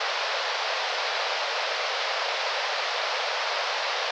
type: band-pass noise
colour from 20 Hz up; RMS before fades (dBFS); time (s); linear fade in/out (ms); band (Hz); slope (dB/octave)
pink; -28; 0-4.11; 5; 500 to 5300; 48
effects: none